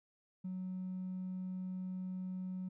sine tone with hard clipping, 185 Hz, F#3, in tune, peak -39 dBFS, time 0.44-2.69 s, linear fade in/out 10 ms, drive 1 dB, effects none

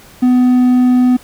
triangle tone, 250.2 Hz, B3, 23 cents sharp, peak -5 dBFS, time 0.22-1.17 s, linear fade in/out 10 ms, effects pink hiss -41 dBFS RMS until 1.23 s

